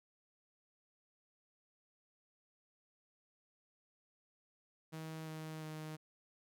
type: tone with pitch steps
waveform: sawtooth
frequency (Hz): 159.1 / 157.36 / 155.65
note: D#3 / D#3 / D#3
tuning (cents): +39 / +20 / +1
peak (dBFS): -40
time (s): 4.92-5.97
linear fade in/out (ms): 20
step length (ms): 350
effects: none